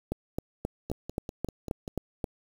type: two click trains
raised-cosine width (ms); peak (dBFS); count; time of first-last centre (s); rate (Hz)
2; -23 / -16; 6 / 9; 0.9-1.878 / 0.12-2.242; 5.11 / 3.77
effects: 7-bit